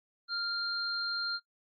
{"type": "tone pair together", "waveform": "sine", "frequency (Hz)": [1396.9, 4186], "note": ["F6", "C8"], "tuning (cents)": [0, 0], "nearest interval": "octave + perfect fifth", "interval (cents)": 1900, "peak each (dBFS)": [-35, -33], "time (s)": [0.28, 1.4], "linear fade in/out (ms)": 50, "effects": ["noise-tail reverb RT60 0.1 s tail -19 dB re dry", "AAC 32 kbps"]}